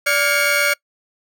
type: tone cluster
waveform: 40% pulse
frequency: 581 / 1413 / 1637 / 2168 / 2256 Hz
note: D5 / F6 / G#6 / C#7 / C#7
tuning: -19 / +20 / -25 / -39 / +30 cents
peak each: -21 / -19 / -23 / -22 / -20 dBFS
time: 0.06-0.74 s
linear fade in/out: 10 ms
effects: noise-tail reverb RT60 0.1 s tail -24 dB re dry